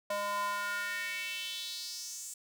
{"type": "tone with high-pass filter sweep", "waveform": "square", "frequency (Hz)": 203.7, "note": "G#3", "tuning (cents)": -33, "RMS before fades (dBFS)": -37, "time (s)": [0.1, 2.34], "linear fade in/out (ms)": 5, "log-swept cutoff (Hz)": [710, 7800], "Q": 3.7, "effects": []}